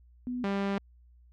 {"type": "tone pair in turn", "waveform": ["sine", "sawtooth"], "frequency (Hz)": [247.9, 198.13], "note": ["B3", "G3"], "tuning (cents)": [7, 19], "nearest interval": "major third", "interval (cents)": 388, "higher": "first", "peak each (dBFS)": [-31, -24], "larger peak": "second", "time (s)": [[0.27, 0.44], [0.44, 0.78]], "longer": "second", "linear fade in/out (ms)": 0, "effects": ["added 60 Hz sine -55 dBFS peak until 1.32 s", "low-pass 3000 Hz 12 dB/octave"]}